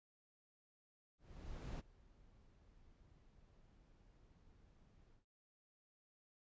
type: noise with ADSR envelope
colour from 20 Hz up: brown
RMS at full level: -44 dBFS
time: 1.18-5.25 s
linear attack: 610 ms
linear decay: 25 ms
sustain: -23 dB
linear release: 120 ms
effects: resampled to 16000 Hz